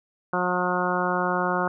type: harmonic tone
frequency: 180 Hz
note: F#3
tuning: 47 cents flat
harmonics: 1 / 2 / 3 / 4 / 5 / 6 / 7 / 8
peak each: -30 / -30 / -30 / -30 / -30 / -30 / -30 / -30 dBFS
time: 0.33-1.68 s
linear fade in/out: 2 ms
effects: none